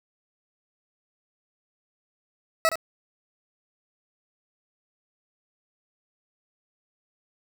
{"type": "tone with echo", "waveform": "20% pulse", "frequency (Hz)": 649, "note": "E5", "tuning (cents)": -27, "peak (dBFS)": -13, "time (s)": [2.65, 2.69], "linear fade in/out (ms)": 0, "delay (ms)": 66, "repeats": 1, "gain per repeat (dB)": -9, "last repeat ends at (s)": 2.756, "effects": []}